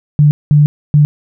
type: tone bursts at uneven times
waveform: sine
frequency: 147.9 Hz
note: D3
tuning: 13 cents sharp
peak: -4 dBFS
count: 3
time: 0.19-0.31 / 0.51-0.66 / 0.94-1.05 s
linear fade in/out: 0 ms
effects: none